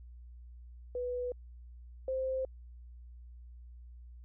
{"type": "tone pair in turn", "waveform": "sine", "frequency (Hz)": [493.9, 523.3], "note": ["B4", "C5"], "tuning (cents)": [0, 0], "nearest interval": "minor second", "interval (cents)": 100, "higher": "second", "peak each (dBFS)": [-33, -31], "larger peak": "second", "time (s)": [[0.95, 1.32], [2.08, 2.45]], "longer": "neither", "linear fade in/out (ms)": 2, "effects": ["added 60 Hz sine -48 dBFS peak until 4.24 s"]}